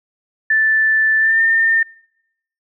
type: tone with pitch glide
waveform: sine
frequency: 1760 to 1810.5 Hz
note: A6 to A6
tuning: 0 to +49 cents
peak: -11 dBFS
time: 0.5-1.83 s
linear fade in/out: 5 ms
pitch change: +49 cents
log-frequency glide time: 1.19-1.4 s
effects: noise-tail reverb RT60 0.8 s tail -25 dB re dry